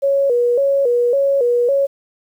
sine tone with vibrato, 517 Hz, C5, 21 cents flat, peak -12 dBFS, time 0.02-1.87 s, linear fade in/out 20 ms, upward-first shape square, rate 1.8 Hz, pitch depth 120 cents each way, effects 8-bit

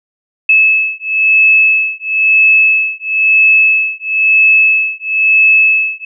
sine beating tone pair, 2600 / 2601 Hz, E7 / E7, -24 / -24 cents, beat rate 1 Hz, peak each -10 dBFS, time 0.49-6.05 s, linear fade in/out 5 ms, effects none

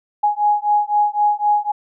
sine beating tone pair, 830.6 / 834.5 Hz, G#5 / G#5, 0 / +8 cents, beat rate 3.9 Hz, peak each -17 dBFS, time 0.23-1.72 s, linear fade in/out 10 ms, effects none

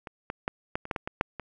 clicks, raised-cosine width 0.5 ms, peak -23 / -17 / -13 / -13 / -24 / -14 / -16 / -17 / -8 / -21 dBFS, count 10, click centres 0.072 / 0.301 / 0.479 / 0.755 / 0.854 / 0.912 / 0.962 / 1.075 / 1.211 / 1.397 s, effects none

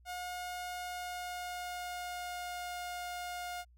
sawtooth tone with pitch glide, 719 to 712.4 Hz, F#5 to F5, -50 to +34 cents, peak -35 dBFS, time 0.05-3.65 s, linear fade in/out 50 ms, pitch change -16 cents, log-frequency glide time 0.77-2.77 s, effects added 60 Hz sine -59 dBFS peak until 3.77 s

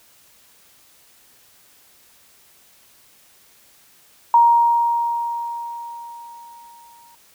sine tone with exponential decay, 939 Hz, A#5, 12 cents sharp, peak -8 dBFS, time 4.34-7.15 s, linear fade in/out 2 ms, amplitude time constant 610 ms, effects white hiss -53 dBFS RMS until 7.34 s

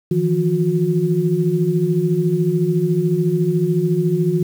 sine tone cluster, 157.1 / 171 / 361.7 Hz, D#3 / F3 / F#4, +17 / -36 / -39 cents, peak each -19 dBFS, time 0.11-4.43 s, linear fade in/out 5 ms, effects 7-bit

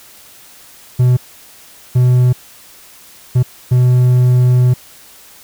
triangle tone bursts at uneven times, 125 Hz, B2, 21 cents sharp, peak -5 dBFS, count 4, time 0.99-1.17 / 1.95-2.33 / 3.35-3.43 / 3.71-4.74 s, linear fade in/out 10 ms, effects white hiss -41 dBFS RMS until 5.43 s

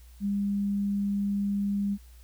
sine tone, 201.1 Hz, G3, 44 cents sharp, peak -25 dBFS, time 0.2-1.98 s, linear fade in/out 50 ms, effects added 60 Hz sine -48 dBFS peak until 2.23 s + white hiss -61 dBFS RMS until 2.23 s

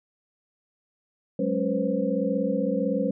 sine tone cluster, 187.9 / 209.5 / 276 / 493.1 / 529 Hz, F#3 / G#3 / C#4 / B4 / C5, +27 / +15 / -7 / -3 / +19 cents, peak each -29 dBFS, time 1.39-3.11 s, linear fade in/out 5 ms, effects none

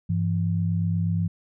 sine tone pair together, 100 / 168.31 Hz, G2 / E3, +35 / +36 cents, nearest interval major sixth, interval 901 cents, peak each -24 dBFS, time 0.09-1.28 s, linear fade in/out 10 ms, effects none

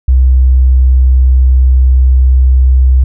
triangle tone with tanh clipping, 64.3 Hz, C2, 30 cents flat, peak -3 dBFS, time 0.08-3.04 s, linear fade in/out 5 ms, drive 4 dB, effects none

